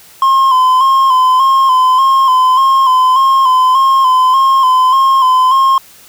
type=tone with vibrato; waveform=triangle; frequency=1046.5 Hz; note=C6; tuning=in tune; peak=-4 dBFS; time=0.22-5.78 s; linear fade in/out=2 ms; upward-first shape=square; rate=1.7 Hz; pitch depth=40 cents each way; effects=white hiss -40 dBFS RMS until 6.08 s